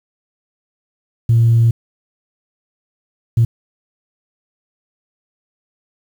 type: tone bursts at uneven times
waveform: sine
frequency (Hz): 115.6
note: A#2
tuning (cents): -14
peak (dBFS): -7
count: 2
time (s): 1.29-1.71 / 3.37-3.45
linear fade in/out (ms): 5
effects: tanh soft clip ceiling -5 dBFS + 7-bit